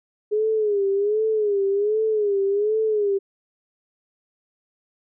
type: tone with vibrato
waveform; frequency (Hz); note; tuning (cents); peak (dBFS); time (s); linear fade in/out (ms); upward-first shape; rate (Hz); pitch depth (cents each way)
sine; 415.3; G#4; 0; -18; 0.31-3.19; 20; sine; 1.3; 100
effects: none